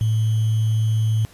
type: tone with sample-and-hold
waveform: sine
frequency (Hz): 110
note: A2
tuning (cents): 0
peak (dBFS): -16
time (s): 0.01-1.25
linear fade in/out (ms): 0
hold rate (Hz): 3150
effects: pink hiss -49 dBFS RMS until 1.33 s + resampled to 32000 Hz